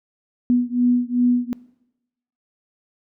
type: beating tone pair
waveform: sine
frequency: 244 / 246.6 Hz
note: B3 / B3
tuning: -21 / -2 cents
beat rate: 2.6 Hz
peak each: -18 / -19 dBFS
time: 0.5-1.53 s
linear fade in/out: 0 ms
effects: noise-tail reverb RT60 0.9 s tail -21 dB re dry